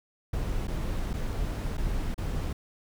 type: noise with dropouts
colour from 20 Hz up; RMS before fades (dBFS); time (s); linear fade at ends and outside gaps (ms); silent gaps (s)
brown; -30; 0.33-2.53; 5; 0.672-0.68 / 1.133-1.137 / 1.771-1.778 / 2.144-2.179
effects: none